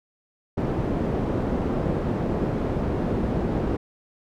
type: low-pass noise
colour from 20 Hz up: white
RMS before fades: -25 dBFS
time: 0.57-3.77 s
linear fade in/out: 10 ms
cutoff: 370 Hz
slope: 12 dB/octave
effects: none